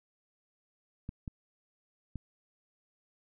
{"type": "clicks", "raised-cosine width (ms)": 5, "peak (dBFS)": -26, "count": 3, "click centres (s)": [1.091, 1.278, 2.157], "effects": []}